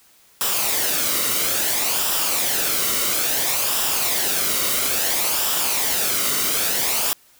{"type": "noise with flanger", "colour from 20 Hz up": "white", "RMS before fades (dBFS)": -21, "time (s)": [0.41, 7.13], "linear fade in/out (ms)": 0, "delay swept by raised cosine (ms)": [0.46, 1.2], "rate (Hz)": 0.59, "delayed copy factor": -0.5, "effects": ["white hiss -54 dBFS RMS until 7.39 s"]}